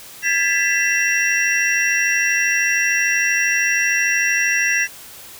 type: tone cluster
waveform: sine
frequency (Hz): 1620 / 1713 / 1985 / 2705 / 5700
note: G#6 / A6 / B6 / E7 / F8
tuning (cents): -43 / -47 / +8 / +44 / +34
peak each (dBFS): -24 / -23 / -19 / -21 / -24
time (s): 0.22-4.88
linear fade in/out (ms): 50
effects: white hiss -39 dBFS RMS until 5.39 s